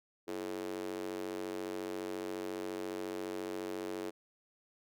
square tone with high-pass filter, 47.2 Hz, F#1, 35 cents sharp, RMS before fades -40 dBFS, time 0.27-4.11 s, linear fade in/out 20 ms, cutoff 370 Hz, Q 4.2, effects none

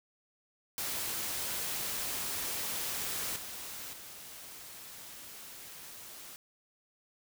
white noise with level steps, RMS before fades -36 / -43 / -48 dBFS, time 0.78-6.36 s, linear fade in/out 0 ms, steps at 3.36 / 3.93 s, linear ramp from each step 2 ms, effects none

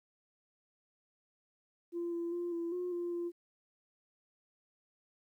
sine tone with pitch steps, 343.6 / 340.1 / 348.2 / 338.1 / 358.3 / 347.9 / 345.5 Hz, F4 / F4 / F4 / E4 / F4 / F4 / F4, -28 / -46 / -5 / +44 / +44 / -7 / -19 cents, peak -33 dBFS, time 1.92-3.32 s, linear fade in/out 50 ms, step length 200 ms, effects tanh soft clip ceiling -31 dBFS + 12-bit

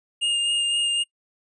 square tone with vibrato, 2827 Hz, F7, 20 cents sharp, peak -21 dBFS, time 0.21-1.04 s, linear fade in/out 20 ms, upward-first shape sine, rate 3.9 Hz, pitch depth 11 cents each way, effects noise-tail reverb RT60 0.1 s tail -21 dB re dry + resampled to 22050 Hz

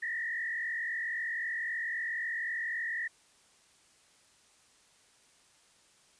sine tone with frequency modulation, 1864.7 Hz, A#6, in tune, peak -32 dBFS, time 0.02-3.08 s, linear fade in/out 10 ms, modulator 43.8 Hz, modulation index 1.9, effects white hiss -64 dBFS RMS until 6.19 s + resampled to 22050 Hz

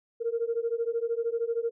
sine beating tone pair, 457.8 / 470.8 Hz, A#4 / A#4, -31 / +17 cents, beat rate 13 Hz, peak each -29 dBFS, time 0.2-1.71 s, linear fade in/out 20 ms, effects tanh soft clip ceiling -19 dBFS

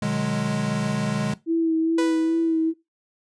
square chord, G# half-diminished seventh, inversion first, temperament equal with one note detuned, 123.47 / 150.61 / 185 / 207.7 Hz, B2 / D3 / F#3 / G#3, 0 / +44 / 0 / 0 cents, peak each -32 / -28 / -32 / -26 dBFS, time 0.02-1.34 s, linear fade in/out 5 ms
sine tone with vibrato, 326.1 Hz, E4, 19 cents flat, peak -18 dBFS, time 1.46-2.74 s, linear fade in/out 50 ms, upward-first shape sine, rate 2.4 Hz, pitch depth 25 cents each way
sawtooth tone with exponential decay, 493.9 Hz, B4, in tune, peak -19 dBFS, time 1.98-2.72 s, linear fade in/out 5 ms, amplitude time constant 160 ms
effects noise-tail reverb RT60 0.2 s tail -17 dB re dry + resampled to 22050 Hz

